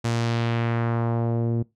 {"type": "tone with low-pass filter sweep", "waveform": "sawtooth", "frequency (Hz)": 116.54, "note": "A#2", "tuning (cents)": 0, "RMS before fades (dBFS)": -24, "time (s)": [0.04, 1.63], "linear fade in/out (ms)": 10, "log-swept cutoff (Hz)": [8000, 330], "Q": 1.2, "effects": ["noise-tail reverb RT60 0.2 s tail -21 dB re dry"]}